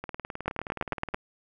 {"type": "two click trains", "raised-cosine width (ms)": 0.5, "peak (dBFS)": [-12, -20], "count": [7, 22], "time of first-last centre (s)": [[0.48, 1.144], [0.04, 1.139]], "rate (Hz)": [9.03, 19.1], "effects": []}